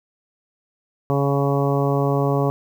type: harmonic tone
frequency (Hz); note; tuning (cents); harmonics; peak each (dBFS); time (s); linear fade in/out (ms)
140; C#3; +18; 1 / 2 / 3 / 4 / 5 / 6 / 7 / 8; -20 / -25 / -23 / -26 / -28 / -32 / -32 / -30; 1.1-2.5; 0
effects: 8-bit